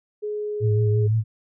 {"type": "tone with pitch glide", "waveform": "sine", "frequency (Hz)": [420, 416.4], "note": ["G#4", "G#4"], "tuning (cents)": [19, 5], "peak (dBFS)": -25, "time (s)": [0.22, 1.08], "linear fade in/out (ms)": 20, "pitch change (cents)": -14, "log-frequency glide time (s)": [0.35, 0.91]}
{"type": "tone with vibrato", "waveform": "sine", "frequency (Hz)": 109.2, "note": "A2", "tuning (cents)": -13, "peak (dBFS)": -17, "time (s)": [0.6, 1.24], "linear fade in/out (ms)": 50, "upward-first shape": "triangle", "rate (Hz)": 5.8, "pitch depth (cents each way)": 59}
{"effects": []}